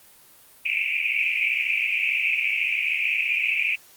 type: band-pass noise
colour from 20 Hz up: pink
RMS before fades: -24 dBFS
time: 0.65-3.76 s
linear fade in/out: 10 ms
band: 2300 to 2600 Hz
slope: 96 dB/octave
effects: white hiss -52 dBFS RMS until 3.96 s + Opus 32 kbps